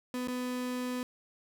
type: tone with dropouts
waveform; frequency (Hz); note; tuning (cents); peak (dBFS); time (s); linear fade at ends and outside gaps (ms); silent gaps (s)
35% pulse; 250; B3; +21; -31; 0.14-1.03; 1; 0.274-0.283
effects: none